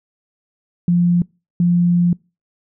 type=tone bursts at uneven times; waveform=sine; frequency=174.5 Hz; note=F3; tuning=1 cent flat; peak=-11 dBFS; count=2; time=0.88-1.22 / 1.6-2.13 s; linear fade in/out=2 ms; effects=noise-tail reverb RT60 0.3 s tail -26 dB re dry